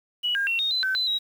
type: tone with pitch steps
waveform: sine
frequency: 2932 / 1612 / 2725 / 3714 / 4034 / 1534 / 4027 / 3836 Hz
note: F#7 / G6 / F7 / A#7 / B7 / G6 / B7 / A#7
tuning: -16 / +48 / -43 / -7 / +36 / -38 / +33 / +49 cents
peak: -22 dBFS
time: 0.23-1.19 s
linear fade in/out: 20 ms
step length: 120 ms
effects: 8-bit